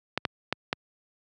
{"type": "clicks", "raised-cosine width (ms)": 0.3, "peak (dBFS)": -9, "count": 4, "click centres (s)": [0.176, 0.252, 0.526, 0.729], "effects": ["high-pass 100 Hz 12 dB/octave"]}